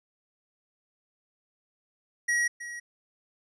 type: tone with echo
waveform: square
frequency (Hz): 1907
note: A#6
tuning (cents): +39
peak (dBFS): -24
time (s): 2.28-2.48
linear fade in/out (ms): 10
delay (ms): 320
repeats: 1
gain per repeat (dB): -13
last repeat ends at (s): 2.8
effects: resampled to 22050 Hz